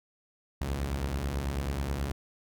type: beating tone pair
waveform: sawtooth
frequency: 61 / 70.2 Hz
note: B1 / C#2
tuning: -21 / +22 cents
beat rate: 9.2 Hz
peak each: -32 / -27 dBFS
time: 0.61-2.12 s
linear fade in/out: 5 ms
effects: none